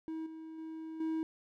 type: tone with level steps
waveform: triangle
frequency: 320 Hz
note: D#4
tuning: 49 cents sharp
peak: -35 / -42 / -39 / -30 dBFS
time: 0.08-1.23 s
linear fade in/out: 0 ms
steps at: 0.26 / 0.58 / 1 s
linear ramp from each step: 5 ms
effects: none